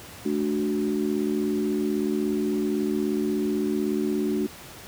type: chord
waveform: sine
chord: D major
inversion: second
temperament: equal with one note detuned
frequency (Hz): 216.3 / 293.7 / 370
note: A3 / D4 / F#4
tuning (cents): -29 / 0 / 0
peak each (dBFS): -27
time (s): 0.25-4.47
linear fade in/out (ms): 10
effects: pink hiss -43 dBFS RMS until 4.87 s + high-pass 60 Hz 12 dB/octave